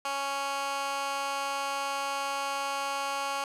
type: tone with high-pass filter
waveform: 15% pulse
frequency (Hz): 277.2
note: C#4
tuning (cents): 0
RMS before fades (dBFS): -32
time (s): 0.05-3.44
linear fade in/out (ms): 2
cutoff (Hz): 930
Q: 1.1
effects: low-pass 10000 Hz 12 dB/octave